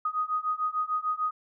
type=beating tone pair; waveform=sine; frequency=1244 / 1250.7 Hz; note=D#6 / D#6; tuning=-1 / +9 cents; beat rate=6.7 Hz; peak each=-30 / -29 dBFS; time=0.05-1.31 s; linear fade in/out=5 ms; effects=none